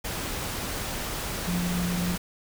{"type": "tone in noise", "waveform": "sine", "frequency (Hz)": 176.5, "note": "F3", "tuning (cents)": 19, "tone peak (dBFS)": -26, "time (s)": [1.47, 2.16], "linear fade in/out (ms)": 10, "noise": "pink", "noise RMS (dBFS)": -32, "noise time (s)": [0.04, 2.18], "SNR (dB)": 3, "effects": []}